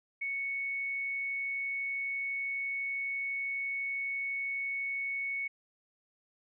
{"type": "tone", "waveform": "sine", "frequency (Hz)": 2217, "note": "C#7", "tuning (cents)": 0, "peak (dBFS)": -32, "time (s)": [0.21, 5.48], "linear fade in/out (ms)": 10, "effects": []}